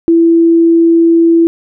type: tone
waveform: sine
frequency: 333.2 Hz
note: E4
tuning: 19 cents sharp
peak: -4 dBFS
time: 0.08-1.47 s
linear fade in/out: 0 ms
effects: none